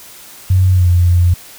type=tone with pitch glide; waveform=sine; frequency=93 to 87.88 Hz; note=F#2 to F2; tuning=+9 to +11 cents; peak=-7 dBFS; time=0.5-1.34 s; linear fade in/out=5 ms; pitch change=-98 cents; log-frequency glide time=0.71-0.89 s; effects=white hiss -37 dBFS RMS until 1.58 s